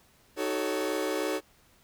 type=chord; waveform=40% pulse; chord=D# half-diminished seventh; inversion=none; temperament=equal with one note detuned; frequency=311.1 / 377.3 / 440 / 554.4 Hz; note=D#4 / F#4 / A4 / C#5; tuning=0 / +34 / 0 / 0 cents; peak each=-33 dBFS; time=0.36-1.41 s; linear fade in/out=50 ms; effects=pink hiss -62 dBFS RMS until 1.83 s